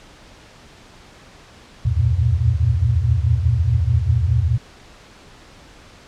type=tone cluster; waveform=sine; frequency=74.7 / 82.7 / 88.9 / 115.6 / 120.4 Hz; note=D2 / E2 / F2 / A#2 / B2; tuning=+30 / +6 / +31 / -14 / -44 cents; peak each=-21 / -26 / -19 / -20 / -21 dBFS; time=1.85-4.58 s; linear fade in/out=10 ms; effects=pink hiss -45 dBFS RMS until 6.07 s + low-pass 6000 Hz 12 dB/octave